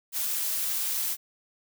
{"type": "noise", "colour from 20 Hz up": "blue", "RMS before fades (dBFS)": -29, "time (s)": [0.12, 1.17], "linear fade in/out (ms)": 50, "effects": []}